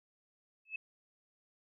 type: tone with exponential growth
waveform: sine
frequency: 2600 Hz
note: E7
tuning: 24 cents flat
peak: -33 dBFS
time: 0.65-0.76 s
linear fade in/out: 5 ms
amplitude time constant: 23 ms
effects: none